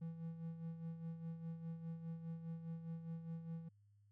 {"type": "tone with tremolo", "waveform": "triangle", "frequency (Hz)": 164.81, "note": "E3", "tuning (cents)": 0, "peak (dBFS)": -40, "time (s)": [0.01, 3.69], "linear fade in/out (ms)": 10, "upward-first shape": "sine", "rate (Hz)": 4.9, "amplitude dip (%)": 60, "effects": ["added 102 Hz sine -67 dBFS peak until 4.11 s"]}